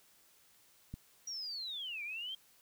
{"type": "click", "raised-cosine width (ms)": 5, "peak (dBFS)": -30, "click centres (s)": 0.94}
{"type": "linear two-way sweep", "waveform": "sine", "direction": "down then up", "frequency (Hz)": [5750, 2298, 3216], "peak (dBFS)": -39, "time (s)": [1.27, 2.35], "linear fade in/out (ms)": 5, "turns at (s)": 2.03}
{"effects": ["white hiss -66 dBFS RMS until 2.61 s"]}